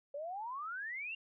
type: exponential sweep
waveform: sine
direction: up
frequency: 553 to 2823 Hz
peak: -39 dBFS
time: 0.14-1.15 s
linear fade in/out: 5 ms
effects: none